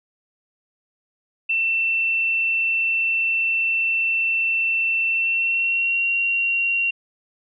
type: tone with pitch glide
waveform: sine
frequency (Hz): 2685 to 2751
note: E7 to F7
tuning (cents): +31 to -27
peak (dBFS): -18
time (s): 1.49-6.91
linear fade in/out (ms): 10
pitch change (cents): +42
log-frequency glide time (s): 5.08-6.05
effects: none